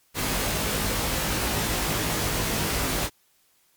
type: noise with comb filter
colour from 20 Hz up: pink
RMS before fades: -26 dBFS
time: 0.14-3.1 s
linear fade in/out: 50 ms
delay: 19 ms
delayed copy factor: +0.95
effects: white hiss -64 dBFS RMS until 3.76 s + MP3 96 kbps